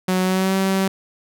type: tone with pitch glide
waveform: sawtooth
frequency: 185 to 191.97 Hz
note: F#3 to G3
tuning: 0 to -36 cents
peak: -13 dBFS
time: 0.08-0.88 s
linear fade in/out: 5 ms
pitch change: +64 cents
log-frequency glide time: 0.23-0.55 s
effects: none